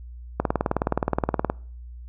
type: click train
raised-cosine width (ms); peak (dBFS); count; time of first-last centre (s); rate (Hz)
1; -7; 22; 0.4-1.499; 19.1
effects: noise-tail reverb RT60 0.5 s tail -25 dB re dry + added 60 Hz sine -37 dBFS peak until 2.08 s